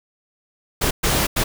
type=noise bursts at uneven times; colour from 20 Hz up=pink; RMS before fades=-19 dBFS; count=3; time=0.81-0.91 / 1.03-1.27 / 1.36-1.44 s; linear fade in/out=10 ms; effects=none